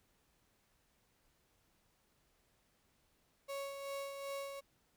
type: tone with tremolo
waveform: 35% pulse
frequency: 554.4 Hz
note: C#5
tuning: in tune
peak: -38 dBFS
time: 3.48-4.61 s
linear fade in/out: 20 ms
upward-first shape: sine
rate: 2.6 Hz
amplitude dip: 45%
effects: pink hiss -75 dBFS RMS until 4.96 s